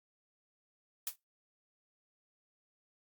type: noise with exponential decay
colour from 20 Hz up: blue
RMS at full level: -31 dBFS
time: 1.07-1.16 s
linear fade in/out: 2 ms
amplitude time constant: 19 ms
effects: noise-tail reverb RT60 0.2 s tail -22 dB re dry + Opus 48 kbps